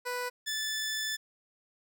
15% pulse tone pair in turn, 493.9 / 1747.4 Hz, B4 / A6, 0 / -12 cents, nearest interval octave + minor seventh, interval 2188 cents, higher second, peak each -26 / -25 dBFS, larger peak second, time 0.05-0.3 / 0.46-1.17 s, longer second, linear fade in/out 20 ms, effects none

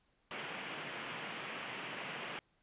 white band-pass noise, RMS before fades -44 dBFS, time 0.31-2.39 s, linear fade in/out 0 ms, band 120 to 3100 Hz, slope 48 dB/octave, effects pink hiss -75 dBFS RMS until 2.62 s + resampled to 8000 Hz

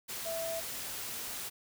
sine tone in noise, 659.3 Hz, E5, in tune, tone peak -35 dBFS, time 0.25-0.61 s, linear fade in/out 20 ms, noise white, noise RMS -40 dBFS, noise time 0.08-1.5 s, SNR +2 dB, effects none

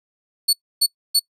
sawtooth tone bursts, 4435 Hz, C#8, in tune, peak -10 dBFS, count 3, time 0.48-1.196 s, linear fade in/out 10 ms, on 52 ms, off 280 ms, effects noise-tail reverb RT60 0.1 s tail -25 dB re dry + resampled to 32000 Hz

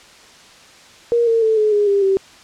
sine tone with pitch steps, 471.6 / 456.3 / 441.5 / 427.2 / 413.4 / 400 / 387.1 Hz, A#4 / A#4 / A4 / G#4 / G#4 / G4 / G4, +20 / -37 / +6 / +49 / -8 / +35 / -22 cents, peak -12 dBFS, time 1.12-2.17 s, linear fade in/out 0 ms, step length 150 ms, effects white hiss -44 dBFS RMS until 2.43 s + low-pass 6000 Hz 12 dB/octave

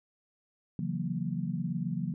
sine chord, F# dominant seventh, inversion second, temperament equal with one note detuned, 138.59 / 166.54 / 185 / 233.1 Hz, C#3 / E3 / F#3 / A#3, 0 / +18 / 0 / 0 cents, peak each -37 / -34 / -35 / -38 dBFS, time 0.79-2.14 s, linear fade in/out 2 ms, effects none

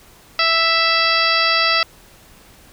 harmonic tone with a mistuned harmonic, 660 Hz, E5, 2 cents sharp, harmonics 1 / 2 / 3 / 4 / 5 / 6 / 7 / 8, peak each -25 / -19 / -21 / -21 / -25 / -25 / -20 / -25 dBFS, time 0.39-1.83 s, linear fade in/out 2 ms, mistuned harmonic 7, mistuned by +21 cents, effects pink hiss -47 dBFS RMS until 2.72 s

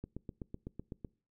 click train, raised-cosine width 3 ms, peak -28 dBFS, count 9, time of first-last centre 0.04-1.048 s, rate 7.94 Hz, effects noise-tail reverb RT60 0.4 s tail -24 dB re dry

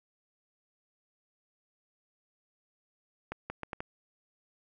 accelerating click train, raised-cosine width 0.5 ms, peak -21 dBFS, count 5, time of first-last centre 3.32-3.805 s, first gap 180 ms, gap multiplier 0.74, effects none

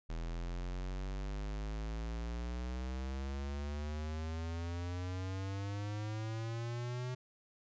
square exponential sweep, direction up, 40.65 to 127.1 Hz, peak -38 dBFS, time 0.09-7.15 s, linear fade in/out 10 ms, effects resampled to 16000 Hz

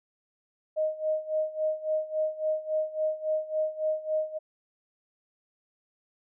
sine tone with tremolo, 622.3 Hz, D#5, in tune, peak -23 dBFS, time 0.76-4.39 s, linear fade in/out 20 ms, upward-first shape sine, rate 3.6 Hz, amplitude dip 85%, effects none

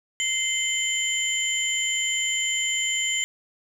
sine tone cluster, 2083 / 3058 / 7160 Hz, C7 / G7 / A8, -8 / -44 / +29 cents, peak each -27 dBFS, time 0.2-3.24 s, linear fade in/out 0 ms, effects 8-bit

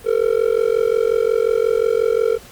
triangle tone with amplitude modulation, 455.2 Hz, A#4, 41 cents flat, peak -8 dBFS, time 0.04-2.39 s, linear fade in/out 50 ms, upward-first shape sine, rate 45.6 Hz, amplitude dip 100%, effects pink hiss -42 dBFS RMS until 2.51 s + Opus 32 kbps

